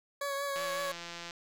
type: tone with vibrato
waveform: 20% pulse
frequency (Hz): 560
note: C#5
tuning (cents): +18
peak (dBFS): -28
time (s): 0.21-0.92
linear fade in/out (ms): 5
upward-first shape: triangle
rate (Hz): 5.4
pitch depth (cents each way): 27
type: click train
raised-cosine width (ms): 0.2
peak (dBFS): -25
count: 129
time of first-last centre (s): 0.56-1.309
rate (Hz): 171
effects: none